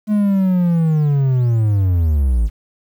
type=linear sweep; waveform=triangle; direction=down; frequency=213.8 to 51 Hz; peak=-10 dBFS; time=0.07-2.5 s; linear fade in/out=50 ms; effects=8-bit